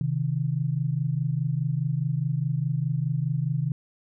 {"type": "tone pair together", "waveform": "sine", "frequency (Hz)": [131.26, 156.1], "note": ["C3", "D#3"], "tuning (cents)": [6, 6], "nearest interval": "minor third", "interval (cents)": 300, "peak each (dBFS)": -26, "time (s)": [0.01, 3.72], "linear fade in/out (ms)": 2, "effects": []}